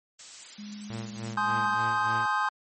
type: noise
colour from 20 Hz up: blue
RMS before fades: -40 dBFS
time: 0.19-1.34 s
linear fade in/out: 5 ms
type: tone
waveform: sine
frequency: 207.7 Hz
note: G#3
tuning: in tune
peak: -38 dBFS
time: 0.58-1.75 s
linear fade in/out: 10 ms
type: tone with tremolo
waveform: sawtooth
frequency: 114 Hz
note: A#2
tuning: 38 cents flat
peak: -30 dBFS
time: 0.9-2.26 s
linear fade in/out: 0 ms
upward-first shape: sine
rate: 3.4 Hz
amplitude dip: 75%
type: chord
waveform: triangle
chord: Ab major seventh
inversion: none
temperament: equal with one note detuned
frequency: 845.6 / 1046.5 / 1244.5 / 1568 Hz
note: Ab5 / C6 / Eb6 / G6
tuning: +31 / 0 / 0 / 0 cents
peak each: -28 dBFS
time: 1.37-2.49 s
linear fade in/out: 5 ms
effects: MP3 32 kbps